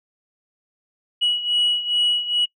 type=beating tone pair; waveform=sine; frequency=2921 / 2923.4 Hz; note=F#7 / F#7; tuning=-23 / -22 cents; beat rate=2.4 Hz; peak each=-18 / -22 dBFS; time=1.21-2.46 s; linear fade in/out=20 ms; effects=noise-tail reverb RT60 0.1 s tail -25 dB re dry + tanh soft clip ceiling -13 dBFS